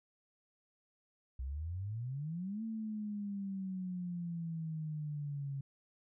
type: exponential two-way sweep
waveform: sine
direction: up then down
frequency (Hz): 61.74 to 225.4 to 136.7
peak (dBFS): -37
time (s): 1.39-5.61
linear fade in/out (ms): 5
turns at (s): 2.63
effects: none